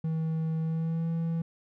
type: tone with pitch glide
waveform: triangle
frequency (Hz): 160.5 to 165.3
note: E3 to E3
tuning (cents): -46 to +5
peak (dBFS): -25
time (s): 0.04-1.42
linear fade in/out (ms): 5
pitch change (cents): +51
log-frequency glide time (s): 0.61-1.08
effects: none